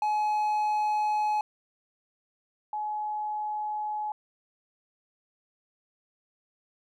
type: tone pair in turn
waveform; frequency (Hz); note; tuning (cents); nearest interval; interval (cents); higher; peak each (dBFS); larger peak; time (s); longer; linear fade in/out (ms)
triangle / sine; 847 / 847; G#5 / G#5; +34 / +34; unison; 0; neither; -22 / -29; first; 0.02-1.41 / 2.73-4.12; neither; 2
effects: none